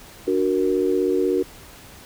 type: chord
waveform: sine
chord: D augmented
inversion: none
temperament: equal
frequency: 293.7 / 370 / 466.2 Hz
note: D4 / F#4 / A#4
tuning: 0 / 0 / 0 cents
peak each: -24 / -20 / -23 dBFS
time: 0.27-1.43 s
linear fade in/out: 10 ms
effects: pink hiss -44 dBFS RMS until 2.05 s